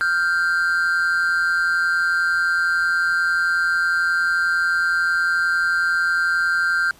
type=tone pair together; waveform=triangle; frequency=1396.9 / 1568 Hz; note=F6 / G6; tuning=0 / 0 cents; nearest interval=major second; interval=200 cents; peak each=-18 dBFS; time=0.01-6.91 s; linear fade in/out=0 ms; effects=pink hiss -50 dBFS RMS until 6.99 s + resampled to 32000 Hz